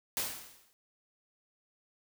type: noise with exponential decay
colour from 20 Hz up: white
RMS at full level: -31 dBFS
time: 0.17-0.73 s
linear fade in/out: 0 ms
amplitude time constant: 120 ms
effects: none